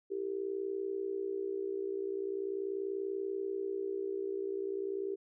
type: tone with amplitude modulation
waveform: sine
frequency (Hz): 392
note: G4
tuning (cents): 0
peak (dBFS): -30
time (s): 0.1-5.16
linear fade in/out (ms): 20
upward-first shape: sine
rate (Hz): 60.4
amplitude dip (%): 80
effects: none